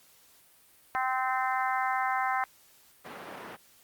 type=harmonic tone; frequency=258.9 Hz; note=C4; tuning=18 cents flat; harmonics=3 / 4 / 5 / 6 / 7 / 8; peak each=-30 / -32 / -34 / -36 / -37 / -38 dBFS; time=0.95-2.44 s; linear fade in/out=0 ms
type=band-pass noise; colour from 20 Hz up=white; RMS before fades=-43 dBFS; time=3.04-3.57 s; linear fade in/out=20 ms; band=190 to 1400 Hz; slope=12 dB/octave
effects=white hiss -60 dBFS RMS until 3.83 s + Opus 48 kbps